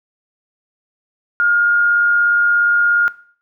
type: tone with amplitude modulation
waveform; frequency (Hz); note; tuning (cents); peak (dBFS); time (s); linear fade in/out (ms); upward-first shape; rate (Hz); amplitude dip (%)
sine; 1419; F6; +27; -10; 1.4-3.08; 0; sine; 97; 30
effects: noise-tail reverb RT60 0.5 s tail -18 dB re dry